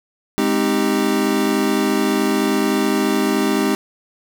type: chord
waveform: square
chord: Ab major seventh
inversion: none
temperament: equal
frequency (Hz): 207.7 / 261.6 / 311.1 / 392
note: Ab3 / C4 / Eb4 / G4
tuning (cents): 0 / 0 / 0 / 0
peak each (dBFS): -22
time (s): 0.38-3.75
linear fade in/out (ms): 0
effects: none